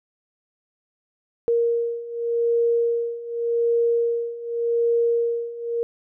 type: beating tone pair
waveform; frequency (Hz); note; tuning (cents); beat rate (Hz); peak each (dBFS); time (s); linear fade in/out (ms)
sine; 467.5 / 468.36; A#4 / A#4; +5 / +8; 0.86; -24 / -21; 1.48-5.83; 0
effects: none